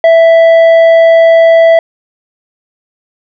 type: tone with tanh clipping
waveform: triangle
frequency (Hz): 660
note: E5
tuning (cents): +2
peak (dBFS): -3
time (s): 0.04-1.79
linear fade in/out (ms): 2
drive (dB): 11
effects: none